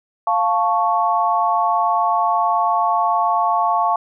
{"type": "chord", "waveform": "sine", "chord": "F augmented", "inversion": "none", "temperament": "equal", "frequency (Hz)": [698.5, 880, 1108.7], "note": ["F5", "A5", "C#6"], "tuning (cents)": [0, 0, 0], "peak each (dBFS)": -19, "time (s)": [0.27, 3.96], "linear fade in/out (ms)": 2, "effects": []}